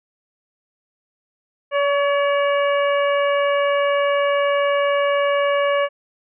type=harmonic tone with a mistuned harmonic; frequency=569 Hz; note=C#5; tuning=45 cents sharp; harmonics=1 / 2 / 3 / 4 / 5; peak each=-17 / -23 / -27 / -29 / -31 dBFS; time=1.71-5.89 s; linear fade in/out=50 ms; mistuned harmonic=2; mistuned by=-16 cents; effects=none